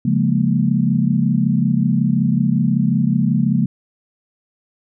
sine chord, Bb minor seventh, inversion first, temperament equal, 138.59 / 174.61 / 207.7 / 233.1 Hz, Db3 / F3 / Ab3 / Bb3, 0 / 0 / 0 / 0 cents, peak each -19 dBFS, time 0.05-3.66 s, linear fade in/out 5 ms, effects none

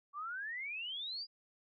sine exponential sweep, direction up, 1126 to 4943 Hz, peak -39 dBFS, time 0.13-1.27 s, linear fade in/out 50 ms, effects none

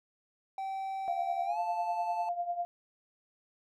triangle tone with pitch glide, 773 to 877.7 Hz, G5 to A5, -24 to -5 cents, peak -32 dBFS, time 0.58-2.29 s, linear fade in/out 2 ms, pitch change +219 cents, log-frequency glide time 1.45-1.59 s
sine tone with tremolo, 698.5 Hz, F5, in tune, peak -28 dBFS, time 1.08-2.65 s, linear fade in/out 0 ms, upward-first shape triangle, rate 10 Hz, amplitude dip 80%
effects none

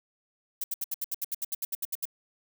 violet noise bursts, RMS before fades -31 dBFS, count 15, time 0.61-2.054 s, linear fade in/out 5 ms, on 30 ms, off 71 ms, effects none

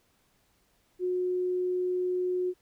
sine tone, 363.3 Hz, F#4, 32 cents flat, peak -26 dBFS, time 0.99-2.54 s, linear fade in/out 50 ms, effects pink hiss -69 dBFS RMS until 2.61 s

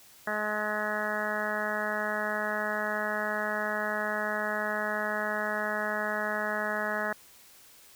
harmonic tone, 211.5 Hz, G#3, 32 cents sharp, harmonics 1 / 2 / 3 / 4 / 5 / 6 / 7 / 8 / 9, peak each -39 / -40 / -34 / -39 / -40 / -38 / -37 / -34 / -39 dBFS, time 0.27-7.13 s, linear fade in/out 5 ms, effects white hiss -55 dBFS RMS until 7.95 s

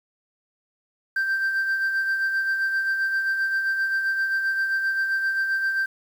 sine tone with tremolo, 1568 Hz, G6, in tune, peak -17 dBFS, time 1.16-5.86 s, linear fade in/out 5 ms, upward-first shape sine, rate 7.6 Hz, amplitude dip 50%, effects tanh soft clip ceiling -19 dBFS + 8-bit

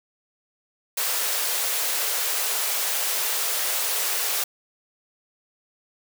white high-pass noise, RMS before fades -25 dBFS, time 0.97-4.44 s, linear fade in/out 5 ms, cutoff 400 Hz, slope 48 dB/octave, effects none

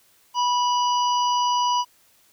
harmonic tone with a mistuned harmonic, 980 Hz, B5, 14 cents flat, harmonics 1 / 3 / 5 / 6, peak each -19 / -29 / -33 / -35 dBFS, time 0.34-1.85 s, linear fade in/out 50 ms, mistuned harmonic 5, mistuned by -20 cents, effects white hiss -59 dBFS RMS until 2.32 s

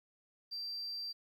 sine tone, 4700 Hz, D8, 1 cent sharp, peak -37 dBFS, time 0.51-1.13 s, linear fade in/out 20 ms, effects tanh soft clip ceiling -36 dBFS + 12-bit

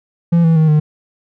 triangle tone with pitch steps, 169.6 / 163.54 / 157.69 / 152.06 Hz, E3 / E3 / D#3 / D#3, +50 / -13 / +24 / -39 cents, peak -6 dBFS, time 0.32-0.8 s, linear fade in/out 10 ms, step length 120 ms, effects none

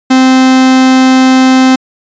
45% pulse tone, 260 Hz, C4, 11 cents flat, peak -3 dBFS, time 0.1-1.76 s, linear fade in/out 10 ms, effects resampled to 16000 Hz

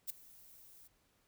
violet noise with ADSR envelope, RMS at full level -37 dBFS, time 0.07-0.88 s, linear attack 28 ms, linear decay 9 ms, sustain -22 dB, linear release 14 ms, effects pink hiss -74 dBFS RMS until 1.27 s

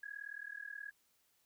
sine tone with amplitude modulation, 1661.2 Hz, G#6, in tune, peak -40 dBFS, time 0.03-0.91 s, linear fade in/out 5 ms, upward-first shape sine, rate 38.7 Hz, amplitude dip 95%, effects white hiss -75 dBFS RMS until 1.45 s

